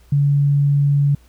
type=tone; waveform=sine; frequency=142.5 Hz; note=C#3; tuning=48 cents sharp; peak=-12 dBFS; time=0.12-1.15 s; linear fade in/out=5 ms; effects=added 60 Hz sine -47 dBFS peak until 1.28 s + pink hiss -56 dBFS RMS until 1.28 s